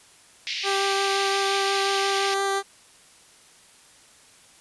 pink band-pass noise, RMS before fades -30 dBFS, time 0.47-2.34 s, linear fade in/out 0 ms, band 2100 to 5500 Hz, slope 48 dB/octave
15% pulse tone with vibrato, 393.1 Hz, G4, 5 cents sharp, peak -16 dBFS, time 0.63-2.63 s, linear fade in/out 50 ms, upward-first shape sine, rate 5.7 Hz, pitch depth 8 cents each way
effects white hiss -53 dBFS RMS until 4.6 s + resampled to 24000 Hz

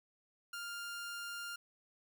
sawtooth tone, 1401 Hz, F6, 5 cents sharp, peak -38 dBFS, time 0.53-1.56 s, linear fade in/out 5 ms, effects 11-bit

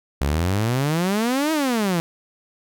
sawtooth exponential two-way sweep, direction up then down, 66 to 323.7 to 162.6 Hz, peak -15 dBFS, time 0.21-2 s, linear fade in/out 0 ms, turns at 1.52 s, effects none

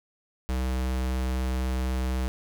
square tone, 64 Hz, C2, 38 cents flat, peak -26 dBFS, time 0.49-2.28 s, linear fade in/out 0 ms, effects none

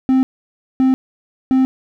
triangle tone bursts, 261.6 Hz, C4, in tune, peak -8 dBFS, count 3, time 0.09-1.65 s, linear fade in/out 0 ms, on 140 ms, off 570 ms, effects none

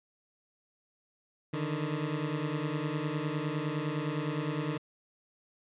20% pulse beating tone pair, 146.83 / 156.63 Hz, D3 / D#3, 0 / +12 cents, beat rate 9.8 Hz, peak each -29 dBFS, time 1.53-4.78 s, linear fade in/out 10 ms, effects resampled to 8000 Hz

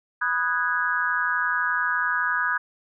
sine chord, G# minor seventh, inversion first, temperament equal with one note detuned, 987.8 / 1244.5 / 1480 / 1651.7 Hz, B5 / D#6 / F#6 / G#6, 0 / 0 / 0 / -10 cents, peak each -30 / -28 / -26 / -25 dBFS, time 0.21-2.58 s, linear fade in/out 10 ms, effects none

